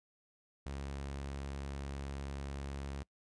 sawtooth tone, 69.3 Hz, C#2, in tune, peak -36 dBFS, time 0.66-3.03 s, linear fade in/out 0 ms, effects noise-tail reverb RT60 0.1 s tail -23 dB re dry + resampled to 22050 Hz

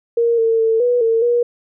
sine tone with pitch steps, 467.3 / 452.9 / 448.2 / 488.1 / 453.6 / 479 Hz, A#4 / A#4 / A4 / B4 / A#4 / A#4, +4 / -50 / +32 / -20 / -47 / +47 cents, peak -12 dBFS, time 0.17-1.43 s, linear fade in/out 5 ms, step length 210 ms, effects none

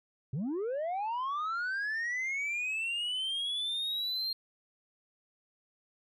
sine linear sweep, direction up, 116.54 to 4220 Hz, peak -28 dBFS, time 0.33-4.33 s, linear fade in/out 5 ms, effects tanh soft clip ceiling -30 dBFS + MP3 64 kbps

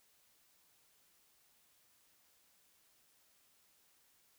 silence, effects white hiss -71 dBFS RMS until 4.38 s

